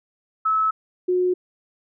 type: tone pair in turn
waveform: sine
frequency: 1299 / 363 Hz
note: E6 / F#4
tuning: -26 / -33 cents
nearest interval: octave + minor seventh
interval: 2207 cents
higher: first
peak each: -17 dBFS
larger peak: neither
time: 0.45-0.71 / 1.08-1.34 s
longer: neither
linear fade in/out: 10 ms
effects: none